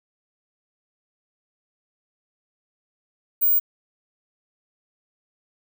sine tone, 15380 Hz, B9, 47 cents flat, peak -15 dBFS, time 3.41-3.6 s, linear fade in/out 20 ms, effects none

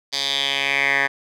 10% pulse tone with band-pass filter sweep, 138.59 Hz, C#3, in tune, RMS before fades -21 dBFS, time 0.12-1.08 s, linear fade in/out 20 ms, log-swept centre 4500 to 1700 Hz, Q 3.9, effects none

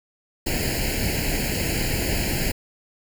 pink noise with comb filter, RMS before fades -24 dBFS, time 0.46-2.52 s, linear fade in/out 10 ms, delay 0.42 ms, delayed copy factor +1, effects none

